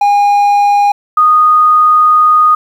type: tone pair in turn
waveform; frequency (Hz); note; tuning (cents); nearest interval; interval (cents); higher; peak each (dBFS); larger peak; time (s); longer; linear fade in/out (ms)
triangle / sine; 815 / 1237.5; G#5 / D#6; -33 / -10; perfect fifth; 723; second; -4; neither; 0.01-0.92 / 1.17-2.55; second; 5
effects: 7-bit